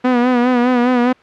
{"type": "tone with vibrato", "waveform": "sawtooth", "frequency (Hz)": 246.9, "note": "B3", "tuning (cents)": 0, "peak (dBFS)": -7, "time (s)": [0.04, 1.13], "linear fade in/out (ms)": 10, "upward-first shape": "sine", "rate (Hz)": 4.9, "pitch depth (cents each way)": 55, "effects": ["white hiss -47 dBFS RMS until 1.22 s", "low-pass 2000 Hz 12 dB/octave"]}